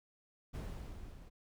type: noise with level ramp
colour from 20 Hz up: brown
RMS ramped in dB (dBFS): -40 to -54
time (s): 0.53-1.3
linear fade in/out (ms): 20
effects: none